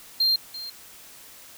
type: tone with echo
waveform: triangle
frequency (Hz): 4186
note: C8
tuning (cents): 0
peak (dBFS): -17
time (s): 0.2-0.36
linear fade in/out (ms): 5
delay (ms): 340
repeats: 1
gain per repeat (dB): -15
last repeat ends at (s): 0.7
effects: white hiss -47 dBFS RMS until 1.57 s